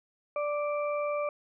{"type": "harmonic tone", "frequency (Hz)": 587.3, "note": "D5", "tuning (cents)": 0, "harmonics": [1, 2, 4], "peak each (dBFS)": [-29, -35, -41], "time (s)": [0.36, 1.29], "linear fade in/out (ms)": 2, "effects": []}